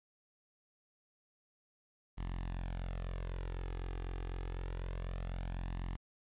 sawtooth tone with flanger, 44 Hz, F1, 14 cents sharp, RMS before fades -40 dBFS, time 2.17-5.97 s, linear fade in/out 20 ms, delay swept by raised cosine 1 to 2.5 ms, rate 0.26 Hz, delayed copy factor +0.6, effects resampled to 8000 Hz + 11-bit

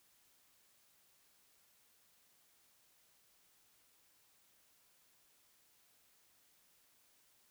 silence, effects white hiss -71 dBFS RMS until 7.5 s

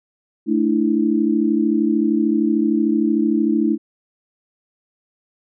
sine chord, A suspended fourth, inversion none, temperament equal with one note detuned, 220 / 296.4 / 329.6 Hz, A3 / D4 / E4, 0 / +16 / 0 cents, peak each -19 dBFS, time 0.46-3.78 s, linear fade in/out 50 ms, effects none

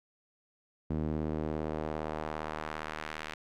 sawtooth tone with band-pass filter sweep, 77.4 Hz, D#2, 9 cents flat, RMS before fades -36 dBFS, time 0.9-3.34 s, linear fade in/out 5 ms, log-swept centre 230 to 2200 Hz, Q 0.99, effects none

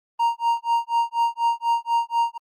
triangle tone with tremolo, 932.3 Hz, A#5, in tune, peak -14 dBFS, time 0.19-2.38 s, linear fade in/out 10 ms, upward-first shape sine, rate 4.1 Hz, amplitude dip 100%, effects Opus 24 kbps

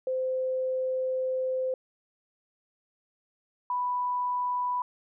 sine tone pair in turn, 517 / 988.4 Hz, C5 / B5, -21 / +1 cents, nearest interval major seventh, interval 1122 cents, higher second, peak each -26 dBFS, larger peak neither, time 0.07-1.74 / 3.7-4.82 s, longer first, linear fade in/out 2 ms, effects none

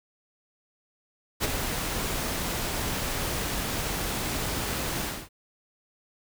pink noise with ADSR envelope, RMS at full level -24 dBFS, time 1.4-5.29 s, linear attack 38 ms, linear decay 24 ms, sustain -6 dB, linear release 260 ms, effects none

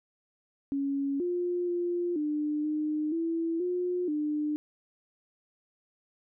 sine tone with pitch steps, 278.1 / 353.6 / 349.8 / 299.5 / 304.5 / 330.7 / 358.3 / 300.1 Hz, C#4 / F4 / F4 / D4 / D#4 / E4 / F4 / D4, +6 / +22 / +3 / +34 / -37 / +6 / +44 / +38 cents, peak -27 dBFS, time 0.72-4.56 s, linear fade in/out 0 ms, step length 480 ms, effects none

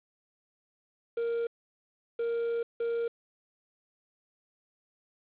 triangle tone bursts at uneven times, 466.2 Hz, A#4, in tune, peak -26 dBFS, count 3, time 1.17-1.47 / 2.19-2.63 / 2.8-3.08 s, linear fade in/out 5 ms, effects resampled to 8000 Hz + 9-bit

